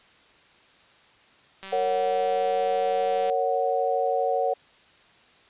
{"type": "click train", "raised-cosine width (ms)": 0.2, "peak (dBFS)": -22, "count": 323, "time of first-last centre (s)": [1.63, 3.298], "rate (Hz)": 193}
{"type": "chord", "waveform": "sine", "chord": "F# major", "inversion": "first", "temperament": "just", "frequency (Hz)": [462.5, 555, 740], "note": ["A#4", "C#5", "F#5"], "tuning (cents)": [-14, 2, 0], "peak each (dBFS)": [-27, -26, -25], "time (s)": [1.72, 4.54], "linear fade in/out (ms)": 10}
{"effects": ["white hiss -56 dBFS RMS until 5.49 s", "resampled to 8000 Hz"]}